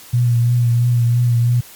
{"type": "tone with vibrato", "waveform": "sine", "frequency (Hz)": 120, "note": "B2", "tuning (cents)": -49, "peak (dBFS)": -11, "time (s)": [0.13, 1.61], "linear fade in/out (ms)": 10, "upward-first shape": "triangle", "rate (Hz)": 3, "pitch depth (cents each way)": 34, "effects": ["white hiss -40 dBFS RMS until 1.75 s", "MP3 96 kbps"]}